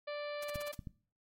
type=harmonic tone; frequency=587.3 Hz; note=D5; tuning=in tune; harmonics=1 / 2 / 3 / 4 / 5 / 6 / 7 / 8; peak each=-38 / -48 / -50 / -51 / -56 / -57 / -55 / -60 dBFS; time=0.07-0.72 s; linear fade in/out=10 ms
type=noise bursts; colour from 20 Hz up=white; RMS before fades=-46 dBFS; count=6; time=0.42-0.747 s; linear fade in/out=5 ms; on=22 ms; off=39 ms
type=clicks; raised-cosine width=5 ms; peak=-30 dBFS; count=3; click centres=0.558 / 0.792 / 0.872 s
effects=noise-tail reverb RT60 0.4 s tail -18 dB re dry + MP3 64 kbps